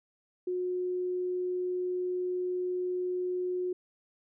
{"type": "tone", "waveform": "sine", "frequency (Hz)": 362.6, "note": "F#4", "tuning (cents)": -35, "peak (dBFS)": -29, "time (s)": [0.47, 3.73], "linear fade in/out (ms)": 5, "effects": []}